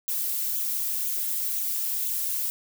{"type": "noise with flanger", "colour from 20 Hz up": "violet", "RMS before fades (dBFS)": -28, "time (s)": [0.08, 2.5], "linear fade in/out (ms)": 0, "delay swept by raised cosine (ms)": [0.28, 4.48], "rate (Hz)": 2, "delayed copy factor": 0.55, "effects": []}